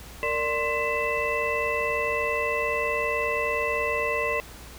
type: tone cluster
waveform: sine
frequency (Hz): 460.7 / 590 / 1050 / 2002 / 2650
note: A#4 / D5 / C6 / B6 / E7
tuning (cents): -20 / +8 / +6 / +23 / +9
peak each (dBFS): -30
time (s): 0.23-4.4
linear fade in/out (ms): 0
effects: added 60 Hz sine -45 dBFS peak until 4.78 s + pink hiss -45 dBFS RMS until 4.78 s